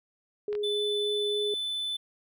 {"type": "tone with vibrato", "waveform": "sine", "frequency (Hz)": 414.9, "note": "G#4", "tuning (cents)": -2, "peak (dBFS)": -28, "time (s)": [0.48, 1.54], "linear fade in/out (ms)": 2, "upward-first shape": "triangle", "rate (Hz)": 3.5, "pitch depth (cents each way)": 8}
{"type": "clicks", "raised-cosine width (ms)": 0.3, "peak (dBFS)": -27, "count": 2, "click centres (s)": [0.529, 0.552]}
{"type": "tone", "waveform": "triangle", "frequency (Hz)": 3508, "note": "A7", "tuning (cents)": -6, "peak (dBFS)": -28, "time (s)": [0.63, 1.97], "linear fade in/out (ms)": 10}
{"effects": []}